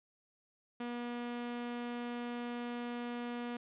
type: tone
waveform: sawtooth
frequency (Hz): 240.6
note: B3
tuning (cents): -45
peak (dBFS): -34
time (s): 0.8-3.57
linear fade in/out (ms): 5
effects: resampled to 8000 Hz + 12-bit